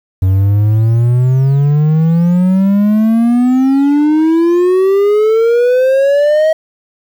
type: exponential sweep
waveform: triangle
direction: up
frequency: 92.5 to 640 Hz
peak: -5 dBFS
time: 0.22-6.53 s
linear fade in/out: 5 ms
effects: 7-bit